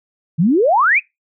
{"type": "exponential sweep", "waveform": "sine", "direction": "up", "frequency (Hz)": [147.8, 2637], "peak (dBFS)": -10, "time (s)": [0.38, 1], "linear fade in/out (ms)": 20, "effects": ["noise-tail reverb RT60 0.2 s tail -24 dB re dry"]}